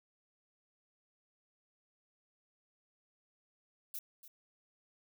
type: noise with echo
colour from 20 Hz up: violet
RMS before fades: -42 dBFS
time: 3.94-3.99 s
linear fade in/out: 2 ms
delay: 290 ms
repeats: 1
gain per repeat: -13 dB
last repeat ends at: 4.28 s
effects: none